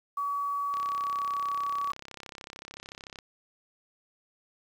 sine tone, 1136 Hz, C#6, 42 cents sharp, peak -28 dBFS, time 0.17-1.92 s, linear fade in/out 5 ms
click train, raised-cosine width 0.2 ms, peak -25 dBFS, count 83, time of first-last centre 0.74-3.188 s, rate 33.5 Hz
effects 9-bit

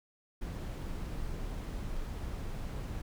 brown noise, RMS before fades -38 dBFS, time 0.41-3.02 s, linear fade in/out 10 ms, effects none

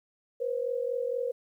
sine tone pair together, 482.7 / 527 Hz, B4 / C5, -40 / +12 cents, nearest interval major second, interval 152 cents, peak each -30 / -32 dBFS, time 0.4-1.32 s, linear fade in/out 10 ms, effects 11-bit

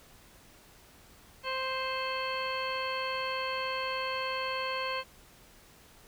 harmonic tone with a mistuned harmonic, 523.3 Hz, C5, in tune, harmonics 1 / 2 / 3 / 4 / 5 / 6 / 8, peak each -37 / -35 / -41 / -42 / -39 / -42 / -42 dBFS, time 1.43-5.04 s, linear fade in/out 50 ms, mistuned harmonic 8, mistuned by +64 cents, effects pink hiss -57 dBFS RMS until 6.07 s

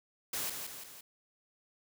white noise with echo, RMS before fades -36 dBFS, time 0.33-0.5 s, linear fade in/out 5 ms, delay 170 ms, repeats 3, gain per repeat -5 dB, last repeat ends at 1.01 s, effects none

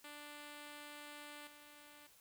5% pulse tone with level steps, 294.2 Hz, D4, 3 cents sharp, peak -39 / -47 dBFS, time 0.04-2.07 s, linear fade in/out 5 ms, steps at 1.47 s, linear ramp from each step 2 ms, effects white hiss -66 dBFS RMS until 2.2 s

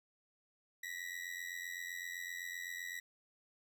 40% pulse ring-modulated tone, 1932 Hz, B6, 39 cents flat, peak -38 dBFS, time 0.83-3 s, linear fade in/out 5 ms, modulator 43.9 Hz, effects none

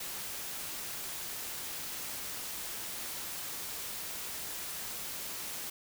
white noise, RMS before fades -40 dBFS, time 0-5.7 s, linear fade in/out 5 ms, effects none

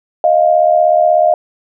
sine tone pair together, 623.6 / 700 Hz, D#5 / F5, +4 / +4 cents, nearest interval major second, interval 200 cents, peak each -10 dBFS, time 0.24-1.34 s, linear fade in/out 2 ms, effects none

